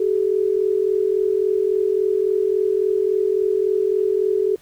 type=tone pair together; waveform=sine; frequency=382.4 / 426 Hz; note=G4 / G#4; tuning=-43 / +44 cents; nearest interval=major second; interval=187 cents; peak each=-19 dBFS; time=0-4.56 s; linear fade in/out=5 ms; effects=pink hiss -53 dBFS RMS until 4.61 s